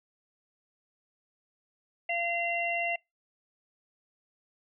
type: harmonic tone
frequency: 687 Hz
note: F5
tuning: 29 cents flat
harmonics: 1 / 3 / 4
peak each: -32 / -32 / -32 dBFS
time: 2.09-2.96 s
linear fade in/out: 5 ms
effects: noise-tail reverb RT60 0.2 s tail -25 dB re dry